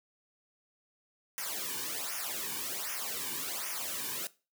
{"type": "noise with flanger", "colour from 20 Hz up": "white", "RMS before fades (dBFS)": -37, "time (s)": [1.38, 4.27], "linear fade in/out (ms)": 0, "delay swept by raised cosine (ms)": [0.24, 1.54], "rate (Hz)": 1.3, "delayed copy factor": -0.95, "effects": ["noise-tail reverb RT60 0.3 s tail -19 dB re dry"]}